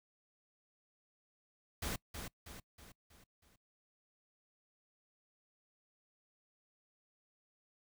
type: noise with echo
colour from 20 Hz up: pink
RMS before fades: -39 dBFS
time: 1.82-1.96 s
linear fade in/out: 5 ms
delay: 320 ms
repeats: 5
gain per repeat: -6 dB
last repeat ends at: 3.56 s
effects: noise-tail reverb RT60 0.1 s tail -23 dB re dry